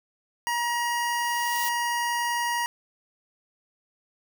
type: tone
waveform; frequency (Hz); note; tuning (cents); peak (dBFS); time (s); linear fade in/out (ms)
25% pulse; 951; A#5; +34; -21; 0.47-2.66; 0
type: noise with exponential growth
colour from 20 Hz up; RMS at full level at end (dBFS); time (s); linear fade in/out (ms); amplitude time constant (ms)
blue; -31; 0.58-1.69; 2; 240
effects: none